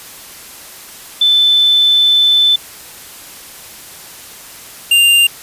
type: tone pair in turn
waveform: sine / square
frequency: 3520 / 2794 Hz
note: A7 / F7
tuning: 0 / 0 cents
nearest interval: major third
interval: 400 cents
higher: first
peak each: -7 dBFS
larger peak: neither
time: 1.21-2.56 / 4.91-5.27 s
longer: first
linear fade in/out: 5 ms
effects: white hiss -34 dBFS RMS until 5.42 s + resampled to 32000 Hz